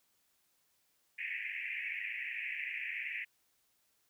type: band-pass noise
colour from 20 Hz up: white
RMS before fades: -40 dBFS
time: 1.18-3.25 s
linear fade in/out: 10 ms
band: 1800 to 2600 Hz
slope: 96 dB/octave
effects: white hiss -75 dBFS RMS until 4.09 s